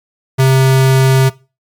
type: tone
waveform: square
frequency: 132.5 Hz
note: C3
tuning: 22 cents sharp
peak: -7 dBFS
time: 0.38-1.3 s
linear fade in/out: 20 ms
effects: noise-tail reverb RT60 0.3 s tail -20 dB re dry + MP3 96 kbps